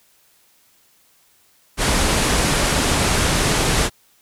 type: low-pass noise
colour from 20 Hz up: pink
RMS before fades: -18 dBFS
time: 1.77-3.9 s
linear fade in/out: 50 ms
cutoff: 11000 Hz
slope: 48 dB/octave
effects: white hiss -57 dBFS RMS until 4.21 s